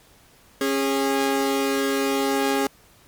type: tone pair together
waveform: sawtooth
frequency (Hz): 273.6 / 410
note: C#4 / G#4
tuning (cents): -23 / -22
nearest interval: perfect fifth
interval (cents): 701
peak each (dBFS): -19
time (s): 0.61-2.67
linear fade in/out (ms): 2
effects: pink hiss -54 dBFS RMS until 3.07 s + MP3 96 kbps